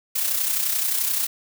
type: noise with amplitude modulation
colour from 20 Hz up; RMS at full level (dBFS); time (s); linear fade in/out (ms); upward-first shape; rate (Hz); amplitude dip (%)
blue; -21; 0.15-1.27; 10; sine; 31.5; 50
effects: none